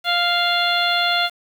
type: harmonic tone with a mistuned harmonic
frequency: 698.5 Hz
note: F5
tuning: in tune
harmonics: 1 / 2 / 3 / 4 / 5 / 6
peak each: -22 / -22 / -26 / -26 / -22 / -26 dBFS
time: 0.04-1.3 s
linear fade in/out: 50 ms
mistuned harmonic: 5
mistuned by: -20 cents
effects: 7-bit